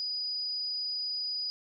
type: tone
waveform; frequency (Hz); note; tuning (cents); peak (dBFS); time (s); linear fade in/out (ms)
sine; 4936; D#8; -15; -31; 0-1.5; 0
effects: none